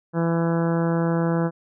harmonic tone, 167.1 Hz, E3, 24 cents sharp, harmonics 1 / 2 / 3 / 4 / 5 / 6 / 7 / 8 / 9 / 10, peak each -21 / -26 / -27 / -33 / -35 / -35 / -40 / -37 / -39 / -42 dBFS, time 0.13-1.51 s, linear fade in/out 50 ms, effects none

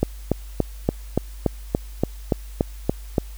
click train, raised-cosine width 2 ms, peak -4 dBFS, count 12, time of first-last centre 0.03-3.182 s, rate 3.49 Hz, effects added 50 Hz sine -34 dBFS peak until 3.37 s + white hiss -49 dBFS RMS until 3.37 s

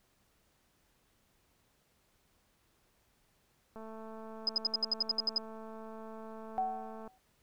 click train, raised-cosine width 1 ms, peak -35 dBFS, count 734, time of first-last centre 3.76-7.077 s, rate 221 Hz
sine tone bursts, 5030 Hz, D#8, 18 cents sharp, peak -26 dBFS, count 11, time 4.47-5.381 s, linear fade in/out 2 ms, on 21 ms, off 68 ms
sine tone with exponential decay, 754 Hz, F#5, 32 cents sharp, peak -27 dBFS, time 6.58-7.18 s, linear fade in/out 0 ms, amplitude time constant 130 ms
effects pink hiss -72 dBFS RMS until 7.42 s

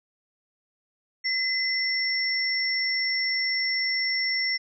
sine tone pair together, 2035 / 5438 Hz, C7 / F8, -49 / -47 cents, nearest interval octave + perfect fourth, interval 1702 cents, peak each -26 dBFS, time 1.24-4.58 s, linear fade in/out 20 ms, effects none

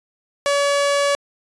sawtooth tone, 568 Hz, C#5, 42 cents sharp, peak -12 dBFS, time 0.46-1.15 s, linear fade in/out 0 ms, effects resampled to 22050 Hz

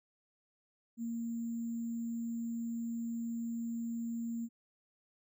sine tone with sample-and-hold, 231.5 Hz, A#3, 12 cents flat, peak -35 dBFS, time 0.97-4.49 s, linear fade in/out 50 ms, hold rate 7350 Hz, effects none

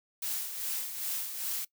blue noise with tremolo, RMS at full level -33 dBFS, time 0.22-1.65 s, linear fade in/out 5 ms, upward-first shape sine, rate 2.5 Hz, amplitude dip 55%, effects noise-tail reverb RT60 0.1 s tail -21 dB re dry

